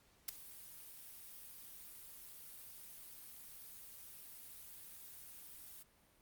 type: noise with ADSR envelope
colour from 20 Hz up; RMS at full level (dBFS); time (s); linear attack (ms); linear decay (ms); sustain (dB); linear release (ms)
blue; -35; 0.28-5.83; 8; 7; -19; 7
effects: pink hiss -70 dBFS RMS until 6.21 s + Opus 48 kbps